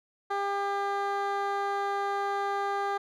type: tone with band-pass filter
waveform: 15% pulse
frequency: 400.1 Hz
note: G4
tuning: 35 cents sharp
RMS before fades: -30 dBFS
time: 0.3-2.98 s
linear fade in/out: 10 ms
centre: 800 Hz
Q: 0.86
effects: none